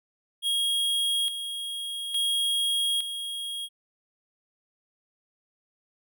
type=tone with tremolo; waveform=square; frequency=3277 Hz; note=G#7; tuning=24 cents flat; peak=-24 dBFS; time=0.42-3.69 s; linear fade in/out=50 ms; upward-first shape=square; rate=0.58 Hz; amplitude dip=60%; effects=none